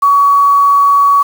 sine tone with quantisation, 1129 Hz, C#6, 31 cents sharp, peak -5 dBFS, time 0.02-1.23 s, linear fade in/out 10 ms, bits 5, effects none

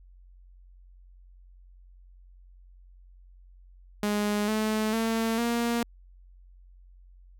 sawtooth tone with pitch steps, 207.7 / 216.5 / 225.7 / 235.3 Hz, G#3 / A3 / A3 / A#3, 0 / -28 / +44 / +16 cents, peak -21 dBFS, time 4.03-5.83 s, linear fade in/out 2 ms, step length 450 ms, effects added 45 Hz sine -50 dBFS peak until 7.39 s

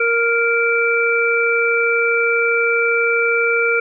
harmonic tone, 466.2 Hz, A#4, in tune, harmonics 1 / 3 / 5, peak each -18 / -18 / -18 dBFS, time 0-3.8 s, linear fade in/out 5 ms, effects none

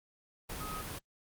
sine tone in noise, 1263 Hz, D#6, 26 cents sharp, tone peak -40 dBFS, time 0.6-0.82 s, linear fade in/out 10 ms, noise pink, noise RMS -41 dBFS, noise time 0.49-0.99 s, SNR -2 dB, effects Opus 32 kbps

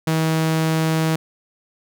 sawtooth tone, 160 Hz, D#3, 49 cents sharp, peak -13 dBFS, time 0.07-1.16 s, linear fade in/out 5 ms, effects none

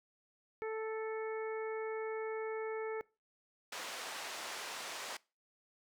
harmonic tone, 440 Hz, A4, in tune, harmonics 1 / 2 / 3 / 4 / 5, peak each -37 / -47 / -49 / -51 / -50 dBFS, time 0.62-3.01 s, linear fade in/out 0 ms
pink band-pass noise, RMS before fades -44 dBFS, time 3.72-5.17 s, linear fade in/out 5 ms, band 680 to 7700 Hz, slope 12 dB/octave
effects noise-tail reverb RT60 0.3 s tail -23 dB re dry

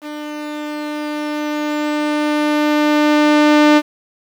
sawtooth tone with level ramp, 299.2 Hz, D4, 32 cents sharp, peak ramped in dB -22 to -3 dBFS, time 0.01-3.82 s, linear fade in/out 50 ms, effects low-pass 4000 Hz 12 dB/octave + 7-bit

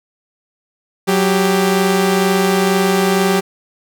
sawtooth tone pair together, 186.18 / 394.5 Hz, F#3 / G4, +11 / +11 cents, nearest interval octave + minor second, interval 1300 cents, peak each -11 dBFS, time 1.07-3.41 s, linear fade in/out 20 ms, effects none

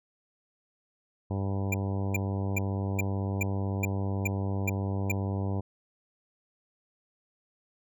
harmonic tone, 98 Hz, G2, in tune, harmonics 1 / 2 / 3 / 4 / 5 / 6 / 7 / 8 / 9 / 10, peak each -29 / -35 / -39 / -41 / -43 / -45 / -46 / -47 / -48 / -49 dBFS, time 1.3-5.61 s, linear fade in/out 10 ms
square tone bursts, 2382 Hz, D7, 24 cents sharp, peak -27 dBFS, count 9, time 1.72-5.118 s, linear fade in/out 5 ms, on 22 ms, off 400 ms
effects none

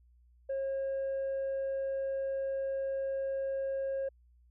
sine tone, 541 Hz, C#5, 42 cents flat, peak -29 dBFS, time 0.49-4.09 s, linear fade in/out 10 ms, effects tanh soft clip ceiling -30 dBFS + added 60 Hz sine -60 dBFS peak until 4.5 s

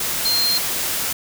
sine tone in noise, 4186 Hz, C8, in tune, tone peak -17 dBFS, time 0.25-0.58 s, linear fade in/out 5 ms, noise white, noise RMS -23 dBFS, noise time 0-1.13 s, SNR +3 dB, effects none

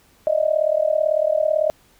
sine tone with amplitude modulation, 620 Hz, D#5, 6 cents flat, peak -12 dBFS, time 0.27-1.7 s, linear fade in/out 0 ms, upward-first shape sine, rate 38 Hz, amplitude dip 90%, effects pink hiss -56 dBFS RMS until 1.99 s

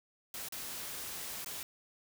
white noise with dropouts, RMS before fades -42 dBFS, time 0.34-1.63 s, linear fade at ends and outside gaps 1 ms, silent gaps 0.486-0.523 / 1.446-1.46 s, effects none

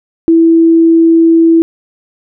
sine tone, 329.6 Hz, E4, in tune, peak -3 dBFS, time 0.28-1.62 s, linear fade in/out 0 ms, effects none

